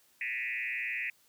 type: tone with frequency modulation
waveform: sine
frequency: 2217 Hz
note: C#7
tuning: in tune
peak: -32 dBFS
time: 0.21-1.1 s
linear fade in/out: 2 ms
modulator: 123 Hz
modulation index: 3.1
effects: white hiss -66 dBFS RMS until 1.28 s + high-pass 80 Hz 12 dB/octave